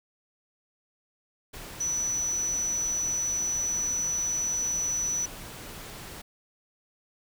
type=tone in noise; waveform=sine; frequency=5940 Hz; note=F#8; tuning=6 cents sharp; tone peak=-26 dBFS; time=1.8-5.26 s; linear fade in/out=10 ms; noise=pink; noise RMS=-42 dBFS; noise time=1.53-6.22 s; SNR=+13 dB; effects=none